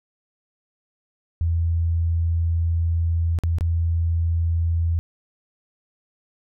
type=tone with dropouts; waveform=sine; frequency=83.5 Hz; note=E2; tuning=23 cents sharp; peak=-18 dBFS; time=1.41-4.99 s; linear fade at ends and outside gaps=0 ms; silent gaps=3.388-3.436 / 3.585-3.609 s; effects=none